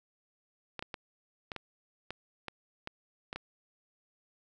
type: clicks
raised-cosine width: 0.3 ms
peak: -22 dBFS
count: 10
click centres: 0.793 / 0.825 / 0.942 / 1.518 / 1.563 / 2.106 / 2.483 / 2.874 / 3.329 / 3.36 s
effects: none